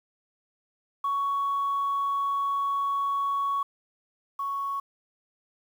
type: tone pair in turn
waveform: sine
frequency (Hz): 1116 / 1110.5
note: C#6 / C#6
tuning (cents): +11 / +3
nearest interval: unison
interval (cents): 8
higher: first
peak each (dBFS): -23 / -27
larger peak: first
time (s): 1.04-3.63 / 4.39-4.8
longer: first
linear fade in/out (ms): 5
effects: tanh soft clip ceiling -21 dBFS + 9-bit